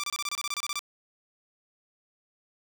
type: tone bursts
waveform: 10% pulse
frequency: 1174.7 Hz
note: D6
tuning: in tune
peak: -21 dBFS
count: 13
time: 0-0.792 s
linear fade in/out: 0 ms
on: 36 ms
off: 27 ms
effects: none